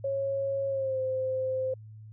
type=tone with pitch glide; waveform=sine; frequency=548 to 520.5 Hz; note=C#5 to C5; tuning=-20 to -9 cents; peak=-27 dBFS; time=0.04-1.74 s; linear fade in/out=5 ms; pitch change=-89 cents; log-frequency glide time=0.68-1 s; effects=added 108 Hz sine -44 dBFS peak until 2.12 s